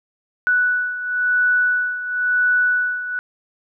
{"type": "beating tone pair", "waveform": "sine", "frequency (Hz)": [1480, 1480.97], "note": ["F#6", "F#6"], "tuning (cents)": [0, 1], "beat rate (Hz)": 0.97, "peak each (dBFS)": [-17, -22], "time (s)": [0.47, 3.19], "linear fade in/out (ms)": 0, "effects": []}